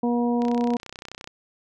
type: harmonic tone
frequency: 239.5 Hz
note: A#3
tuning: 47 cents sharp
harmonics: 1 / 2 / 3 / 4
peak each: -21 / -27 / -31 / -33 dBFS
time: 0.03-0.77 s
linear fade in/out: 5 ms
type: click train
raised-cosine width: 0.2 ms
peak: -20 dBFS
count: 28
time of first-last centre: 0.42-1.274 s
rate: 31.6 Hz
effects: none